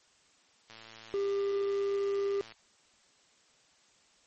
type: click train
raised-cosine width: 0.2 ms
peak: -32 dBFS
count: 205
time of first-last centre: 0.7-2.521 s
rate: 112 Hz
type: tone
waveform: triangle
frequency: 398.3 Hz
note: G4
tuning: 28 cents sharp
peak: -26 dBFS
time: 1.14-2.41 s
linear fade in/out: 0 ms
effects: white hiss -65 dBFS RMS until 4.26 s + MP3 32 kbps